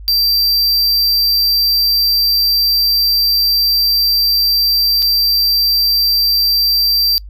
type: tone with dropouts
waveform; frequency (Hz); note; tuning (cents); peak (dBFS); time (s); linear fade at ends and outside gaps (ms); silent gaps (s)
square; 4699; D8; 0; -11; 0.08-7.18; 0; 5.022-5.026
effects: noise-tail reverb RT60 0.1 s tail -26 dB re dry + added 50 Hz sine -29 dBFS peak until 7.29 s